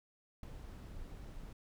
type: noise with ADSR envelope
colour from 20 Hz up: brown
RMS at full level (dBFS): -41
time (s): 0.43-1.53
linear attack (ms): 3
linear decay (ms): 12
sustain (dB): -7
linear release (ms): 4
effects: none